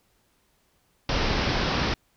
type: low-pass noise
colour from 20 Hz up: pink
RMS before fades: -25 dBFS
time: 1.09-1.94 s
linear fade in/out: 2 ms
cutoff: 5600 Hz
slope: 96 dB/octave
effects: pink hiss -67 dBFS RMS until 2.16 s